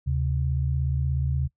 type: tone pair together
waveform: sine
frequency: 75.85 / 132.6 Hz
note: D#2 / C3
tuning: -44 / +23 cents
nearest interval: minor seventh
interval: 967 cents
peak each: -25 dBFS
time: 0.06-1.48 s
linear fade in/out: 20 ms
effects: noise-tail reverb RT60 0.1 s tail -21 dB re dry